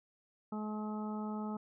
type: harmonic tone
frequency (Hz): 213.1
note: G#3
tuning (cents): +45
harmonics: 1 / 2 / 3 / 4 / 5 / 6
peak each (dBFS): -37 / -47 / -51 / -46 / -55 / -49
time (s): 0.52-1.57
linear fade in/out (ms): 5
effects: none